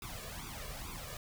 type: noise with flanger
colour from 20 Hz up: pink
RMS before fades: -44 dBFS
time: 0.02-1.17 s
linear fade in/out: 2 ms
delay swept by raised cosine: 0.82 to 1.79 ms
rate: 2.3 Hz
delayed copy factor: +0.85
effects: none